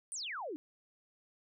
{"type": "exponential sweep", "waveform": "sine", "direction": "down", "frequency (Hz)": [9590, 277.2], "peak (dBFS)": -38, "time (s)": [0.12, 0.56], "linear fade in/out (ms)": 0, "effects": []}